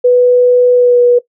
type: tone with pitch glide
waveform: sine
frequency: 493.9 to 486.3 Hz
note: B4 to B4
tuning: 0 to -27 cents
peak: -4 dBFS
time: 0.04-1.19 s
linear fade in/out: 10 ms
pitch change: -27 cents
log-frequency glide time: 0.74-1 s
effects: noise-tail reverb RT60 0.1 s tail -17 dB re dry